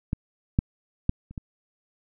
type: clicks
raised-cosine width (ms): 5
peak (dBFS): -13 / -7 / -8 / -30 / -21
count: 5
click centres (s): 0.131 / 0.589 / 1.094 / 1.31 / 1.378
effects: none